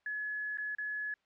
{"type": "tone with dropouts", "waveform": "sine", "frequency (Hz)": 1700, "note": "G#6", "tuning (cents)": 40, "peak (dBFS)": -34, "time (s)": [0.06, 1.14], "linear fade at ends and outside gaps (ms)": 2, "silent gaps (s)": [[0.573, 0.583], [0.75, 0.784]], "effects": ["white hiss -75 dBFS RMS until 1.25 s", "low-pass 3000 Hz 12 dB/octave"]}